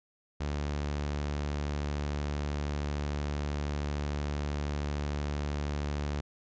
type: tone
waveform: sawtooth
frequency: 73 Hz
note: D2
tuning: 10 cents flat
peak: -27 dBFS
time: 0.4-6.21 s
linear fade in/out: 10 ms
effects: resampled to 16000 Hz